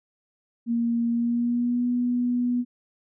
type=tone with pitch glide; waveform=sine; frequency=234 to 244.6 Hz; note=A#3 to B3; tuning=+7 to -16 cents; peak=-21 dBFS; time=0.66-2.65 s; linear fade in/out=50 ms; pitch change=+77 cents; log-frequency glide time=1.09-1.87 s; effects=none